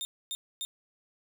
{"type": "tone bursts", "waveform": "sawtooth", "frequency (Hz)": 3638, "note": "A#7", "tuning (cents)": -43, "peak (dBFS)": -30, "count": 3, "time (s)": [0.01, 0.65], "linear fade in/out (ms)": 0, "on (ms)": 40, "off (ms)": 260, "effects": ["11-bit"]}